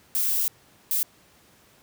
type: noise bursts at uneven times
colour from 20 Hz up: violet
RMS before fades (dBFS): -24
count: 2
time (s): 0.15-0.48 / 0.91-1.03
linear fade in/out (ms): 0
effects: pink hiss -57 dBFS RMS until 1.82 s + high-pass 80 Hz 12 dB/octave